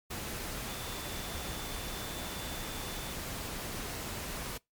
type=tone in noise; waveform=sine; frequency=3520 Hz; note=A7; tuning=in tune; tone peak=-48 dBFS; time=0.68-3.13 s; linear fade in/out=10 ms; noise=pink; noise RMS=-39 dBFS; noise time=0.1-4.58 s; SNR=-12 dB; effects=noise-tail reverb RT60 0.2 s tail -25 dB re dry + MP3 96 kbps